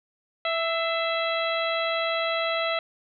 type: harmonic tone with a mistuned harmonic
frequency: 659.3 Hz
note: E5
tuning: in tune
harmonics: 1 / 2 / 3 / 4 / 5 / 6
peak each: -27 / -30 / -32 / -33 / -34 / -35 dBFS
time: 0.45-2.79 s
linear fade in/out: 2 ms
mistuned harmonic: 3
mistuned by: +42 cents
effects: none